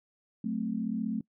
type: chord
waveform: sine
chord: F# diminished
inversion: none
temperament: equal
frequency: 185 / 220 / 261.6 Hz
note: F#3 / A3 / C4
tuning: 0 / 0 / 0 cents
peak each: -36 / -31 / -36 dBFS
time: 0.44-1.21 s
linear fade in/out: 5 ms
effects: noise-tail reverb RT60 0.1 s tail -23 dB re dry